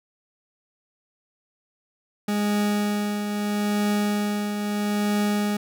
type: tone with tremolo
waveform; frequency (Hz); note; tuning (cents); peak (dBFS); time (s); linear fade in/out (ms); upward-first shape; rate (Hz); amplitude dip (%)
40% pulse; 207; G#3; -5; -19; 2.28-5.57; 5; triangle; 0.77; 50
effects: none